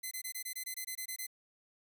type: tone bursts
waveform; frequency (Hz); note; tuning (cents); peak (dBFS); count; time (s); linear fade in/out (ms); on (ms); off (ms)
5% pulse; 2040; C7; -44; -28; 12; 0.03-1.268; 10; 83; 22
effects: none